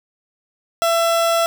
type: tone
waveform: 30% pulse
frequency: 670 Hz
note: E5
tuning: 28 cents sharp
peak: -12 dBFS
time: 0.82-1.46 s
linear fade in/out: 0 ms
effects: none